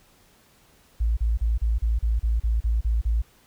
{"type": "tone bursts", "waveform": "sine", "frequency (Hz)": 56.1, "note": "A1", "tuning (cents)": 34, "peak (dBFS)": -19, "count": 11, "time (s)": [1, 3.22], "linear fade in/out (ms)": 10, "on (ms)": 170, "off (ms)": 35, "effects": ["pink hiss -58 dBFS RMS until 3.46 s"]}